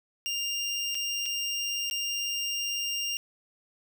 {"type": "tone with dropouts", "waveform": "25% pulse", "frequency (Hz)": 2798, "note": "F7", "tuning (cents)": 3, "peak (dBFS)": -25, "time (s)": [0.26, 3.17], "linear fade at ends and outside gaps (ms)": 0, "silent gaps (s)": [[0.946, 0.952], [1.257, 1.261], [1.899, 1.911]], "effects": []}